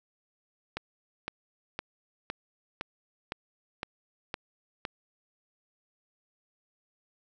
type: click train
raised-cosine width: 0.3 ms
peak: -17 dBFS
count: 9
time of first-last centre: 0.77-4.852 s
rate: 1.96 Hz
effects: none